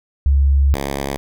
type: tone pair in turn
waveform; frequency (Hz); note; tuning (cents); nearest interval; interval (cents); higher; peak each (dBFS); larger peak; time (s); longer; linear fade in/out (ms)
sine / 5% pulse; 69.3 / 69.3; C#2 / C#2; 0 / 0; unison; 0; neither; -10; neither; 0.26-0.74 / 0.74-1.17; first; 0
effects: none